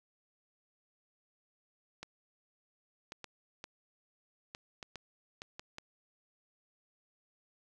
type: clicks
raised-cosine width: 0.2 ms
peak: -26 dBFS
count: 10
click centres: 2.03 / 3.121 / 3.243 / 3.641 / 4.549 / 4.828 / 4.957 / 5.419 / 5.595 / 5.784 s
effects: none